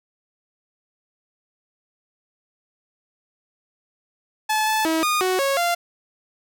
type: tone with pitch steps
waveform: sawtooth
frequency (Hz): 863 / 870 / 322 / 1225 / 370.9 / 550 / 693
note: A5 / A5 / E4 / D#6 / F#4 / C#5 / F5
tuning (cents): -34 / -20 / -41 / -27 / +4 / -14 / -14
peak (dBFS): -15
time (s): 4.49-5.75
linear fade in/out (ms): 10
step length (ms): 180
effects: none